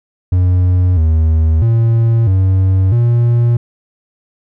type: tone with pitch steps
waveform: triangle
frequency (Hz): 90.6 / 79.7 / 114.8 / 94.6 / 118.7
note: F#2 / D#2 / A#2 / F#2 / A#2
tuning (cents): -36 / +42 / -26 / +39 / +32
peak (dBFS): -6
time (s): 0.32-3.57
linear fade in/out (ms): 5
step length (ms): 650
effects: none